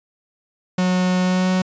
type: tone with pitch glide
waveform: 45% pulse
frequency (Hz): 182.8 to 185.14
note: F#3 to F#3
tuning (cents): -21 to +1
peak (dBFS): -16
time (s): 0.78-1.62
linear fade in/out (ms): 5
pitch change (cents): +22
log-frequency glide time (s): 1.22-1.5
effects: resampled to 16000 Hz